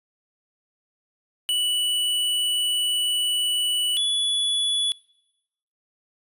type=tone pair in turn; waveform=square; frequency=2958 / 3417 Hz; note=F#7 / G#7; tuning=-1 / +49 cents; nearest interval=major second; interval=250 cents; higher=second; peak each=-21 dBFS; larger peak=neither; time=1.49-3.97 / 3.97-4.92 s; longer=first; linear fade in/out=0 ms; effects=noise-tail reverb RT60 1.0 s tail -26 dB re dry + resampled to 32000 Hz